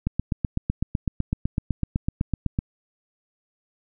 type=click train; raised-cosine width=5 ms; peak=-10 dBFS; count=21; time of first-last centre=0.07-2.589 s; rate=7.94 Hz; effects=none